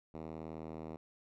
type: tone with band-pass filter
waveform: 5% pulse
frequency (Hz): 79.6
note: D#2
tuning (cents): +40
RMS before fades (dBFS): -45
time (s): 0.14-0.97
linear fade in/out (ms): 5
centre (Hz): 240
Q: 0.59
effects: none